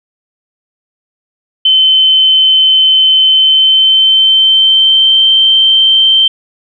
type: tone with pitch glide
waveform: sine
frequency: 3068 to 3122 Hz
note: G7 to G7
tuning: -38 to -8 cents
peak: -4 dBFS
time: 1.65-6.28 s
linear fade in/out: 5 ms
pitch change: +30 cents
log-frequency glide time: 3.25-5.25 s
effects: none